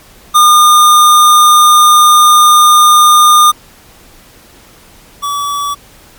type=tone pair in turn; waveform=square; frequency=1213 / 1144.9 Hz; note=D#6 / D6; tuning=-44 / -44 cents; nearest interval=minor second; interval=100 cents; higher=first; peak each=-3 / -14 dBFS; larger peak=first; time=0.34-3.52 / 5.22-5.75 s; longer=first; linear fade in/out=20 ms; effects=pink hiss -40 dBFS RMS until 6.18 s + MP3 96 kbps